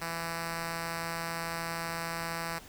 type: tone with notch filter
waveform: 5% pulse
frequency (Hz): 166.5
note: E3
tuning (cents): +18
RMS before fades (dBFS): -36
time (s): 0.01-2.59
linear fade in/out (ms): 10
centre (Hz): 390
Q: 1.5
effects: pink hiss -51 dBFS RMS until 2.68 s